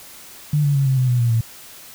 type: tone with pitch steps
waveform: sine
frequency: 148.6 / 143.12 / 137.85 / 132.77 / 127.88 / 123.17 / 118.63 / 114.26 Hz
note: D3 / D3 / C#3 / C3 / C3 / B2 / A#2 / A#2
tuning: +21 / -44 / -9 / +26 / -39 / -4 / +31 / -34 cents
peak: -14 dBFS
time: 0.53-1.41 s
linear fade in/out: 5 ms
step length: 110 ms
effects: white hiss -41 dBFS RMS until 1.94 s